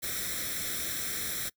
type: noise with comb filter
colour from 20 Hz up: white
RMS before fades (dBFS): -34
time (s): 0.02-1.5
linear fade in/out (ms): 20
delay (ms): 0.53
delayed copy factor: +0.8
effects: noise-tail reverb RT60 0.1 s tail -24 dB re dry